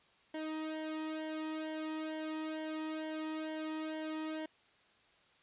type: tone with flanger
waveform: sawtooth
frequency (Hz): 313.2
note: D#4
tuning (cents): +11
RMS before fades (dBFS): -40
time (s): 0.34-4.46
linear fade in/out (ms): 5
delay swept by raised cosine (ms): 0.79 to 1.39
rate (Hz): 2.2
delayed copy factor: -0.75
effects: white hiss -67 dBFS RMS until 5.42 s + resampled to 8000 Hz